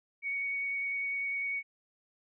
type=tone with vibrato; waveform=sine; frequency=2234 Hz; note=C#7; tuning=13 cents sharp; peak=-31 dBFS; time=0.22-1.63 s; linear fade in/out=50 ms; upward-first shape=square; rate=10 Hz; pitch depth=8 cents each way; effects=none